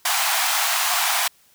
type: high-pass noise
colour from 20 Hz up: pink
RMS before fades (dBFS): -21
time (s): 0.05-1.28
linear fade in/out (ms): 5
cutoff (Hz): 680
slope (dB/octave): 96
effects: white hiss -57 dBFS RMS until 1.54 s

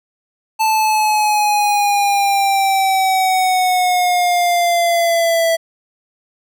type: exponential sweep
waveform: square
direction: down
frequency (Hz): 880 to 658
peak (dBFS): -13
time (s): 0.59-5.57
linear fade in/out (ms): 20
effects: none

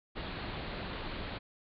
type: low-pass noise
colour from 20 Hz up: pink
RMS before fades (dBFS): -40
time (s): 0.15-1.39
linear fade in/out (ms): 20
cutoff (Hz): 4400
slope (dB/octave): 96
effects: none

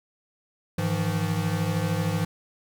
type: tone cluster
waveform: square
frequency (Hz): 102.6 / 158.2 / 171.3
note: G#2 / D#3 / F3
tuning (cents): -21 / +29 / -33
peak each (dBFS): -29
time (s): 0.78-2.25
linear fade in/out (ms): 5
effects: 10-bit

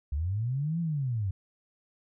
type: linear two-way sweep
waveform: sine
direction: up then down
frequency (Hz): 66 to 172.1 to 90.1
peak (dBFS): -27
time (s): 0.12-1.31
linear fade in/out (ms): 5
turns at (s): 0.8
effects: none

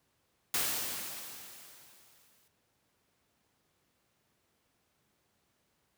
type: noise with exponential decay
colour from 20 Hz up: white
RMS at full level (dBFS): -30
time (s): 0.54-2.48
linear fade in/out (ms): 2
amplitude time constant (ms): 420
effects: pink hiss -75 dBFS RMS until 5.97 s + high-pass 80 Hz 12 dB/octave

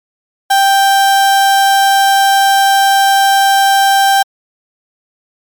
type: tone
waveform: 35% pulse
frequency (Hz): 786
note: G5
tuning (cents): +4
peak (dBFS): -5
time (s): 0.5-4.23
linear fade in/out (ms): 10
effects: MP3 96 kbps

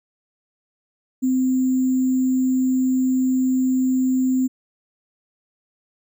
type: tone with sample-and-hold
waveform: sine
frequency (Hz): 258.3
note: C4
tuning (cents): -22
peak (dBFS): -16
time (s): 1.22-4.48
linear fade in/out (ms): 20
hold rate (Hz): 7350
effects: none

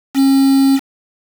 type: tone with quantisation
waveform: triangle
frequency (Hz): 271.3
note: C#4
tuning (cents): -37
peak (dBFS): -6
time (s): 0.14-0.8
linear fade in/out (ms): 50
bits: 4
effects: none

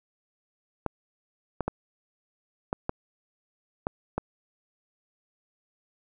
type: clicks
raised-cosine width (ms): 1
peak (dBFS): -13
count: 7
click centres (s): 0.863 / 1.607 / 1.68 / 2.729 / 2.894 / 3.869 / 4.18
effects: none

